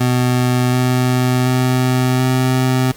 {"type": "tone with pitch steps", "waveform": "25% pulse", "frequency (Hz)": [125, 126.23, 127.48, 128.74], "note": ["B2", "B2", "C3", "C3"], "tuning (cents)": [21, 38, -45, -28], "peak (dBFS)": -9, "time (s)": [0, 2.92], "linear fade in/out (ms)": 10, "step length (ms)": 730, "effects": ["pink hiss -40 dBFS RMS until 2.96 s"]}